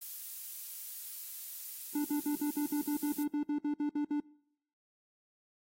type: noise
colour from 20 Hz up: violet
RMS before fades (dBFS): -42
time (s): 0.01-3.24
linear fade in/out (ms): 10
type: tone bursts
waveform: triangle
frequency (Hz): 294.1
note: D4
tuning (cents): +3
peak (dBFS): -27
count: 15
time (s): 1.95-4.202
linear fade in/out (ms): 5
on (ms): 96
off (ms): 58
effects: noise-tail reverb RT60 0.7 s tail -23 dB re dry + AAC 48 kbps